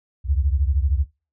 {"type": "beating tone pair", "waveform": "sine", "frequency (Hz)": [66.3, 79.3], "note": ["C2", "D#2"], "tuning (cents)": [23, 33], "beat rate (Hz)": 13, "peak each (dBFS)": [-19, -22], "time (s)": [0.24, 1.06], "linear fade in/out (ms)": 50, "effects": ["noise-tail reverb RT60 0.3 s tail -20 dB re dry"]}